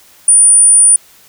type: tone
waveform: sine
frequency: 9397 Hz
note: D9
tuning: in tune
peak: -3 dBFS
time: 0.28-0.96 s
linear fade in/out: 2 ms
effects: white hiss -44 dBFS RMS until 1.28 s